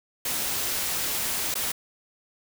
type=noise with dropouts; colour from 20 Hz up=white; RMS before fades=-28 dBFS; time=0.25-1.72 s; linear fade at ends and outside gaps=5 ms; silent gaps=1.542-1.553 s; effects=none